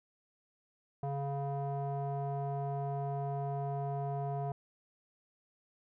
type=tone with low-pass filter; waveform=square; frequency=140 Hz; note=C#3; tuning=18 cents sharp; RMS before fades=-36 dBFS; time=1.03-4.52 s; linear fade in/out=2 ms; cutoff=780 Hz; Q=4.7; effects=none